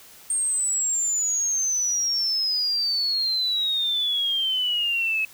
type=exponential sweep; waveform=sine; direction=down; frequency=8670 to 2566 Hz; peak=-21 dBFS; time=0.3-5.25 s; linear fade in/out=2 ms; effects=white hiss -48 dBFS RMS until 5.33 s